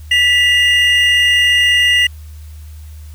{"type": "tone pair together", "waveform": "triangle", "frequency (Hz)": [1965.7, 2829], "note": ["B6", "F7"], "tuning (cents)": [-9, 22], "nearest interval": "tritone", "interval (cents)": 631, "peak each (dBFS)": -10, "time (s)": [0.11, 2.07], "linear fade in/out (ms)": 5, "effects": ["added 76 Hz sine -30 dBFS peak until 3.14 s", "white hiss -48 dBFS RMS until 3.14 s"]}